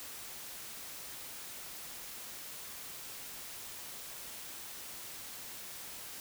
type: silence
effects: white hiss -46 dBFS RMS until 6.2 s